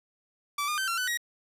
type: tone with pitch steps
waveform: sawtooth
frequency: 1158 / 1212 / 1546 / 1365 / 1499 / 1898 Hz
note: D6 / D#6 / G6 / F6 / F#6 / A#6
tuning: -25 / -46 / -24 / -40 / +22 / +31 cents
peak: -24 dBFS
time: 0.58-1.174 s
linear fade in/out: 5 ms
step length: 99 ms
effects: resampled to 32000 Hz + 9-bit